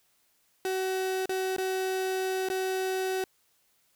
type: tone with dropouts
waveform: 35% pulse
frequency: 376.9 Hz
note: F#4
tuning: 32 cents sharp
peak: -26 dBFS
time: 0.65-3.24 s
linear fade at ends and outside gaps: 1 ms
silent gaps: 1.257-1.293 / 1.564-1.582 / 2.487-2.5 s
effects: white hiss -69 dBFS RMS until 3.95 s